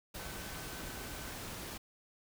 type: tone in noise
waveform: sine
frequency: 1527 Hz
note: G6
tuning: 46 cents flat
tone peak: -54 dBFS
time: 0.19-1.32 s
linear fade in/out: 10 ms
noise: pink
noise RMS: -44 dBFS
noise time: 0.14-1.78 s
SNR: -13 dB
effects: none